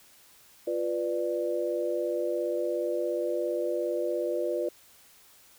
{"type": "chord", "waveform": "sine", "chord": "B diminished", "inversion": "second", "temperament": "equal with one note detuned", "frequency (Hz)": [349.2, 493.9, 591.1], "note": ["F4", "B4", "D5"], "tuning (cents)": [0, 0, 11], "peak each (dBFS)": -31, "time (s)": [0.67, 4.69], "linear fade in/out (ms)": 5, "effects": ["white hiss -57 dBFS RMS until 5.58 s"]}